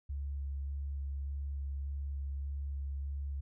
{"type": "tone with vibrato", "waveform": "sine", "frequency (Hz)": 69.8, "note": "C#2", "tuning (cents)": 13, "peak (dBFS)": -35, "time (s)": [0.09, 3.41], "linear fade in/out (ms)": 10, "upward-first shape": "square", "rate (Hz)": 1.7, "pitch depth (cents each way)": 10, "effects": []}